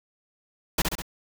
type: noise with echo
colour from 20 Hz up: pink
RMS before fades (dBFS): -22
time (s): 0.78-0.82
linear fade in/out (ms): 5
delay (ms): 67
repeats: 3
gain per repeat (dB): -4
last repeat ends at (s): 1.021
effects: none